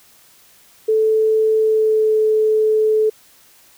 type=tone with pitch glide; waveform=sine; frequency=437.7 to 433.4 Hz; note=A4 to A4; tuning=-9 to -26 cents; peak=-12 dBFS; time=0.88-3.1 s; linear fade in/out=10 ms; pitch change=-17 cents; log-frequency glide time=1.59-2.17 s; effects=white hiss -50 dBFS RMS until 3.77 s